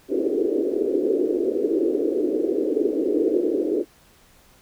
pink band-pass noise, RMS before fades -22 dBFS, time 0.08-3.85 s, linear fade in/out 50 ms, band 300 to 470 Hz, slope 48 dB/octave, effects pink hiss -55 dBFS RMS until 4.61 s

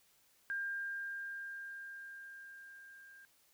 sine tone with level ramp, 1600 Hz, G6, 35 cents sharp, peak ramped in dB -35 to -55 dBFS, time 0.5-3.25 s, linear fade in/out 0 ms, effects white hiss -70 dBFS RMS until 3.53 s

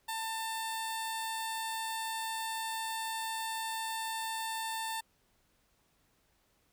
15% pulse tone with notch filter, 894 Hz, A5, 27 cents sharp, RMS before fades -37 dBFS, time 0.08-5.01 s, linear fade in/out 10 ms, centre 2300 Hz, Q 1.2, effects pink hiss -72 dBFS RMS until 6.72 s

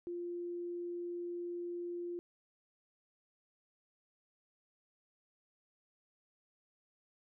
sine tone, 348.6 Hz, F4, 3 cents flat, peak -38 dBFS, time 0.07-2.19 s, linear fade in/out 0 ms, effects none

